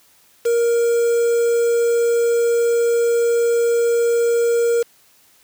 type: tone with quantisation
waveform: triangle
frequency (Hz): 469.3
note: A#4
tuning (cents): +12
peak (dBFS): -12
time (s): 0.45-4.83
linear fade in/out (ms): 10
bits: 5
effects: white hiss -54 dBFS RMS until 5.43 s + high-pass 60 Hz 12 dB/octave